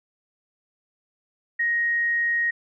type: tone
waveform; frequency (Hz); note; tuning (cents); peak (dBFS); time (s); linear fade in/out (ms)
sine; 1876; A#6; +11; -20; 1.59-2.51; 10
effects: none